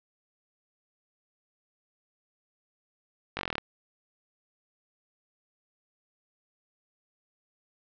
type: slowing click train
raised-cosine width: 0.3 ms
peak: -14 dBFS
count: 10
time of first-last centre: 3.37-3.582 s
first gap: 20 ms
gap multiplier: 1.04
effects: low-pass 5000 Hz 12 dB/octave